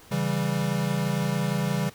square chord, C# diminished, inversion none, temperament equal, 138.59 / 164.81 / 196 Hz, C#3 / E3 / G3, 0 / 0 / 0 cents, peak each -29 dBFS, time 0.11-1.9 s, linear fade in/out 10 ms, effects pink hiss -51 dBFS RMS until 1.94 s

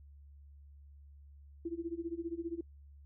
sine tone with tremolo, 336.1 Hz, E4, 34 cents sharp, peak -33 dBFS, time 1.65-2.61 s, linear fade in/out 5 ms, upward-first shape sine, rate 15 Hz, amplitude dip 90%, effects noise-tail reverb RT60 0.1 s tail -26 dB re dry + added 71 Hz sine -53 dBFS peak until 3.05 s

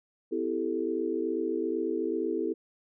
sine chord, A minor seventh, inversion first, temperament equal with one note detuned, 255.2 / 329.6 / 392 / 440 Hz, C4 / E4 / G4 / A4, -43 / 0 / 0 / 0 cents, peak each -36 / -31 / -33 / -33 dBFS, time 0.31-2.54 s, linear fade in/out 20 ms, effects none

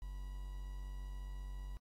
triangle tone with quantisation, 47.38 Hz, F#1, 42 cents sharp, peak -40 dBFS, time 0.02-1.77 s, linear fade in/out 0 ms, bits 10, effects AAC 48 kbps

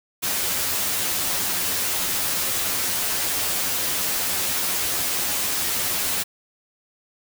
white noise with comb filter, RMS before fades -24 dBFS, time 0.22-6.24 s, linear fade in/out 20 ms, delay 11 ms, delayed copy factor +0.65, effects none

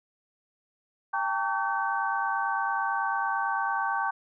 sine tone cluster, 793 / 902 / 1135 / 1535 Hz, G5 / A5 / C#6 / G6, +20 / +43 / +41 / -37 cents, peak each -31 dBFS, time 1.13-4.11 s, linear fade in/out 10 ms, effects none

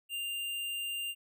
square tone, 2794 Hz, F7, in tune, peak -35 dBFS, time 0.09-1.15 s, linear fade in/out 50 ms, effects none

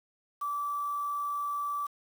sine tone with quantisation, 1159 Hz, D6, 23 cents flat, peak -30 dBFS, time 0.41-1.87 s, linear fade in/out 10 ms, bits 8, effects none

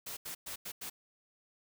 white noise bursts at uneven times, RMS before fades -42 dBFS, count 5, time 0.06-0.17 / 0.25-0.35 / 0.46-0.56 / 0.65-0.72 / 0.81-0.9 s, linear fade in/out 10 ms, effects none

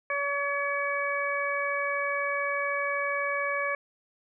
harmonic tone, 567 Hz, C#5, 39 cents sharp, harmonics 1 / 2 / 3 / 4, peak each -32 / -32 / -32 / -32 dBFS, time 0.1-3.75 s, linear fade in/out 2 ms, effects none

